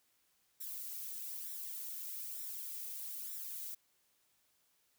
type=noise with flanger; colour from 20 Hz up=violet; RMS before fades=-44 dBFS; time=0.6-3.75 s; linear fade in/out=10 ms; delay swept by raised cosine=0.53 to 2.33 ms; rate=1.1 Hz; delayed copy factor=+0.6; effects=white hiss -75 dBFS RMS until 4.98 s